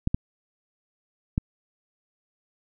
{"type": "clicks", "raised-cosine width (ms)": 5, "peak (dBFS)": -10, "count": 3, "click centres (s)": [0.074, 0.145, 1.379], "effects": []}